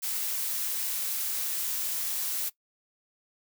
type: noise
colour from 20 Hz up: blue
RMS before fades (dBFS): -31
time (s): 0.02-2.5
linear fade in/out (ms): 20
effects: noise-tail reverb RT60 0.1 s tail -19 dB re dry